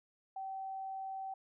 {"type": "tone", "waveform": "sine", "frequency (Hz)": 770, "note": "G5", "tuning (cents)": -31, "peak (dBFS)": -39, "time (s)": [0.36, 1.34], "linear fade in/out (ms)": 5, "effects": []}